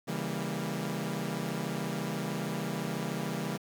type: chord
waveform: sawtooth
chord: C# diminished seventh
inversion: none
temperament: equal with one note detuned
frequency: 138.59 / 164.81 / 198.62 / 233.1 Hz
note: C#3 / E3 / G3 / Bb3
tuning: 0 / 0 / +23 / 0 cents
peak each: -35 / -33 / -33 / -35 dBFS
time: 0.07-3.58 s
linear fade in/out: 20 ms
effects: 9-bit